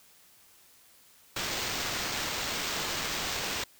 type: noise with sample-and-hold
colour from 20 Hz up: white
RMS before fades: -33 dBFS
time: 1.36-3.64 s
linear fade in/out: 5 ms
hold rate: 11025 Hz
effects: white hiss -59 dBFS RMS until 3.79 s